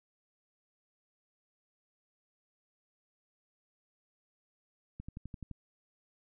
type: click train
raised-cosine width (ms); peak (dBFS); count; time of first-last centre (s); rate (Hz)
5; -30; 7; 5-5.513; 11.7
effects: none